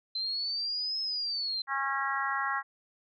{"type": "linear two-way sweep", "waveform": "sine", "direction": "up then down", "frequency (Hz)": [4074, 5200, 4074], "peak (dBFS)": -30, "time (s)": [0.15, 1.62], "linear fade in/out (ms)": 5, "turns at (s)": 1.01}
{"type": "harmonic tone", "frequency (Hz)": 273.3, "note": "C#4", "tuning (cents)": -24, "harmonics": [3, 4, 5, 6, 7], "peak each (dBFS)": [-36, -33, -35, -35, -36], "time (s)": [1.67, 2.63], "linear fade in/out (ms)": 50}
{"effects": []}